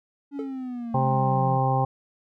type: linear sweep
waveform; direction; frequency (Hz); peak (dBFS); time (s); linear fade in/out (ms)
triangle; down; 285.7 to 165.9; -28; 0.31-1.6; 50
type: tone with exponential decay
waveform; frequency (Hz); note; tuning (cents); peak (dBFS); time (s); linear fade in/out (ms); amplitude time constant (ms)
triangle; 436.9; A4; -12; -25; 0.39-0.57; 1; 37
type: harmonic tone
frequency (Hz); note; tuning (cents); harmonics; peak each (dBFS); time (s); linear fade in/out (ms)
132.1; C3; +17; 1 / 2 / 3 / 4 / 6 / 7 / 8; -23 / -34 / -34 / -30 / -24 / -34 / -31; 0.94-1.85; 5
effects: none